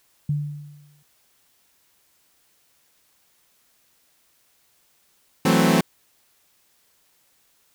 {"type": "tone with exponential decay", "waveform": "sine", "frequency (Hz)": 146.83, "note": "D3", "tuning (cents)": 0, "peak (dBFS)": -18, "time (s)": [0.29, 1.03], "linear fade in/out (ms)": 5, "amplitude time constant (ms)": 160}
{"type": "chord", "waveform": "sawtooth", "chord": "F# half-diminished seventh", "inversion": "third", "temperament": "equal", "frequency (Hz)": [164.81, 185, 220, 261.6], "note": ["E3", "F#3", "A3", "C4"], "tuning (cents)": [0, 0, 0, 0], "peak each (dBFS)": -17, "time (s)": [5.45, 5.81], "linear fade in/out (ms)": 5}
{"effects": ["white hiss -63 dBFS RMS until 7.74 s"]}